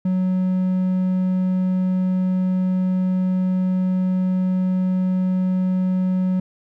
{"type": "tone", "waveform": "triangle", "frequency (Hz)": 185, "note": "F#3", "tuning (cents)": 0, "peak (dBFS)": -15, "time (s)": [0.05, 6.4], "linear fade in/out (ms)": 5, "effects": []}